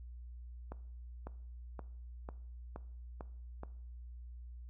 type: accelerating click train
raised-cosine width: 1 ms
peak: -30 dBFS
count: 7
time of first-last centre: 0.72-3.634 s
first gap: 550 ms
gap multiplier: 0.95
effects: noise-tail reverb RT60 0.6 s tail -18 dB re dry + added 60 Hz sine -46 dBFS peak until 4.69 s